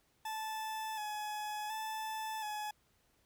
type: tone with vibrato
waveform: 40% pulse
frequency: 860 Hz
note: A5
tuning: 40 cents flat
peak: -37 dBFS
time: 0.25-2.71 s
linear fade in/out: 5 ms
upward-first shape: square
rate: 0.69 Hz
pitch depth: 30 cents each way
effects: pink hiss -73 dBFS RMS until 3.25 s